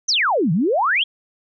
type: exponential two-way sweep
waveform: sine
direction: down then up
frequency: 6440 to 148.1 to 3448 Hz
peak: -15 dBFS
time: 0.08-1.04 s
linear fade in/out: 10 ms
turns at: 0.52 s
effects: none